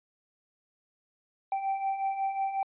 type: beating tone pair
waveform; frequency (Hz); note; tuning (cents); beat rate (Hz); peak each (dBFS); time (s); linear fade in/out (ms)
triangle; 775 / 780.5; G5 / G5; -20 / -8; 5.5; -34 / -27; 1.52-2.63; 2
effects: resampled to 8000 Hz